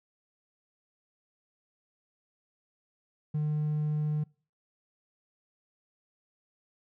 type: tone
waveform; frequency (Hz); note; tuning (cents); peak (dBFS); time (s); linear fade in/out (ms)
triangle; 151.2; D#3; -49; -24; 3.34-4.24; 10
effects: noise-tail reverb RT60 0.4 s tail -26 dB re dry + tanh soft clip ceiling -21 dBFS